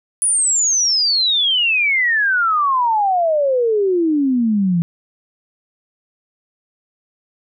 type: exponential sweep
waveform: sine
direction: down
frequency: 9956 to 164.81 Hz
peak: -13 dBFS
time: 0.22-4.82 s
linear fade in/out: 0 ms
effects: none